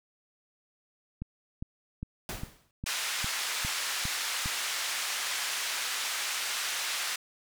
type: click train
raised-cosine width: 5 ms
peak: -23 dBFS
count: 9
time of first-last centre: 1.22-4.459 s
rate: 2.47 Hz
type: noise with exponential decay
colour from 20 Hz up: pink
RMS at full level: -34 dBFS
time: 2.29-2.71 s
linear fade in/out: 1 ms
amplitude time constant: 91 ms
type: band-pass noise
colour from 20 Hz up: pink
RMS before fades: -33 dBFS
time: 2.86-7.16 s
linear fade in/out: 5 ms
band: 1500 to 9700 Hz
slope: 12 dB/octave
effects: none